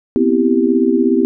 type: chord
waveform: sine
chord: C major seventh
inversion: third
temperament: equal with one note detuned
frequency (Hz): 245.1 / 261.6 / 329.6 / 392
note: B3 / C4 / E4 / G4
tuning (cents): -13 / 0 / 0 / 0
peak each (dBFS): -16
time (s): 0.16-1.25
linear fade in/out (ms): 0
effects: none